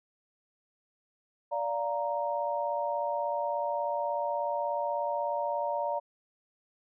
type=chord; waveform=sine; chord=Bb major; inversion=first; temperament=just; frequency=582.7 / 699.2 / 932.3 Hz; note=D5 / F5 / Bb5; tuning=-14 / +2 / 0 cents; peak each=-32 / -35 / -32 dBFS; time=1.51-6 s; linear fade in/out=20 ms; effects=none